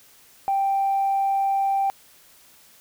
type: tone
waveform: sine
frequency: 785 Hz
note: G5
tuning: 2 cents sharp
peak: -18 dBFS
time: 0.48-1.9 s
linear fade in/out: 0 ms
effects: tanh soft clip ceiling -15 dBFS + white hiss -53 dBFS RMS until 2.8 s